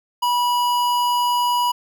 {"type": "tone with notch filter", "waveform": "square", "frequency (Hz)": 975, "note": "B5", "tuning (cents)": -23, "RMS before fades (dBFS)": -19, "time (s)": [0.22, 1.72], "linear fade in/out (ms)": 10, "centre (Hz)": 8400, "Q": 1.5, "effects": []}